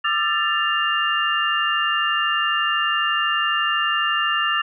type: tone cluster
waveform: sine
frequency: 1198 / 1350 / 1764 / 2800 Hz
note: D6 / E6 / A6 / F7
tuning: +34 / +41 / +4 / +4 cents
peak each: -24 / -25 / -23 / -23 dBFS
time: 0.04-4.62 s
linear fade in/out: 10 ms
effects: none